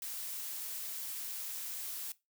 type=noise; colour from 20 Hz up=blue; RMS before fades=-41 dBFS; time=0.02-2.12 s; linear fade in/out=2 ms; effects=noise-tail reverb RT60 0.2 s tail -18 dB re dry